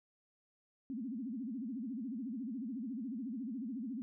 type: tone with vibrato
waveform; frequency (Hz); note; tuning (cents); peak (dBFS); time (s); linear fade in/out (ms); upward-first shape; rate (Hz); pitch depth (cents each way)
sine; 243.1; B3; -27; -38; 0.9-4.02; 0; sine; 14; 240
effects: none